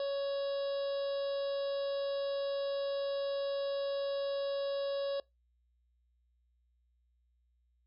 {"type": "harmonic tone with a mistuned harmonic", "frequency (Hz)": 557, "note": "C#5", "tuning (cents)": 8, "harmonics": [1, 2, 3, 5, 6, 7, 8, 9], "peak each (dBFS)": [-32, -49, -53, -55, -54, -49, -57, -54], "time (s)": [0, 5.2], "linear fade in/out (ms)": 2, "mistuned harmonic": 5, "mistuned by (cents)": 23, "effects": ["noise-tail reverb RT60 0.2 s tail -23 dB re dry", "added 60 Hz sine -70 dBFS peak until 7.86 s"]}